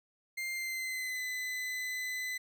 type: tone with pitch glide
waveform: 40% pulse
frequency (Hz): 2100 to 2013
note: C7 to B6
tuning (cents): +6 to +33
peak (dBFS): -34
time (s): 0.37-2.38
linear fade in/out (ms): 10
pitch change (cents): -73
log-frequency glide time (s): 0.54-1.22
effects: none